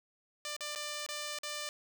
5% pulse tone with dropouts, 594 Hz, D5, 20 cents sharp, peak -26 dBFS, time 0.45-1.69 s, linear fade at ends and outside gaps 1 ms, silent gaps 0.565-0.607 / 0.751-0.758 / 1.064-1.088 / 1.387-1.433 s, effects none

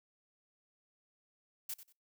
blue noise with echo, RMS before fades -40 dBFS, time 1.69-1.74 s, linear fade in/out 5 ms, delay 93 ms, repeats 2, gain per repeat -13 dB, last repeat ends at 1.926 s, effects noise-tail reverb RT60 0.3 s tail -26 dB re dry

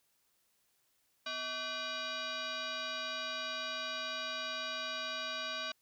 sine tone with frequency modulation, 1144 Hz, D6, 46 cents flat, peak -36 dBFS, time 1.26-5.72 s, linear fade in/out 5 ms, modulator 891 Hz, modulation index 4.1, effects white hiss -75 dBFS RMS until 5.81 s

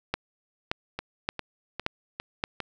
two click trains, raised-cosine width 0.3 ms, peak -10 / -16 dBFS, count 5 / 5, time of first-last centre 0.14-2.439 / 0.99-2.603 s, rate 1.74 / 2.48 Hz, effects none

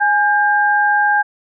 sine tone pair together, 830.6 / 1596.3 Hz, G#5 / G6, 0 / +31 cents, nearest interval major seventh, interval 1131 cents, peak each -14 dBFS, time 0-1.23 s, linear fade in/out 20 ms, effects none

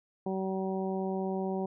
harmonic tone, 190.3 Hz, F#3, 49 cents sharp, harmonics 1 / 2 / 3 / 4 / 5, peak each -33 / -34 / -40 / -39 / -45 dBFS, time 0.26-1.66 s, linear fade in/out 5 ms, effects none

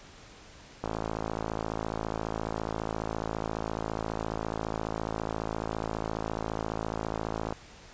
click train, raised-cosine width 1 ms, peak -17 dBFS, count 366, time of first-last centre 0.84-7.525 s, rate 54.6 Hz, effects pink hiss -51 dBFS RMS until 7.93 s + resampled to 16000 Hz

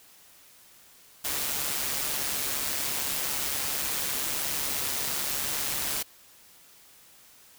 white noise with amplitude modulation, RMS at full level -28 dBFS, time 1.24-6.03 s, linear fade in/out 10 ms, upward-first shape sine, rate 141 Hz, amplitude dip 45%, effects white hiss -55 dBFS RMS until 7.58 s

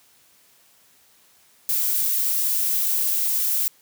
violet noise, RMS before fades -22 dBFS, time 1.69-3.68 s, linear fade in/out 0 ms, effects white hiss -57 dBFS RMS until 3.81 s + high-pass 60 Hz 12 dB/octave

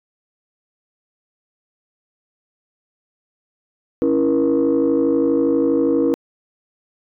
sine chord, A# diminished, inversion first, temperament equal with one note detuned, 277.2 / 329.6 / 476.8 Hz, C#4 / E4 / A#4, 0 / 0 / +39 cents, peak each -17 dBFS, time 4.02-6.14 s, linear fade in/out 0 ms, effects tanh soft clip ceiling -9 dBFS

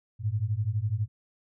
sine beating tone pair, 100 / 112 Hz, G2 / A2, +35 / +31 cents, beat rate 12 Hz, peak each -29 / -28 dBFS, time 0.19-1.08 s, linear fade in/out 50 ms, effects none

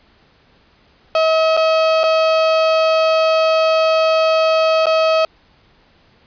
35% pulse tone with dropouts, 640 Hz, D#5, 49 cents sharp, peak -10 dBFS, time 1.15-5.25 s, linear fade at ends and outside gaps 2 ms, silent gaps 1.568-1.573 / 2.034-2.038 / 4.858-4.867 s, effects pink hiss -53 dBFS RMS until 6.26 s + resampled to 11025 Hz

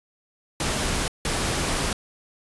pink noise bursts at uneven times, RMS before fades -25 dBFS, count 2, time 0.6-1.08 / 1.25-1.93 s, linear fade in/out 2 ms, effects resampled to 24000 Hz

